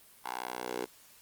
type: tone with high-pass filter sweep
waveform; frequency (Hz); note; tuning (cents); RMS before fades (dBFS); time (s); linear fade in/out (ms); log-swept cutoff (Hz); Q
10% pulse; 61.74; B1; 0; -38; 0.24-0.86; 20; 880 to 420; 2.6
effects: white hiss -58 dBFS RMS until 1.21 s + Opus 32 kbps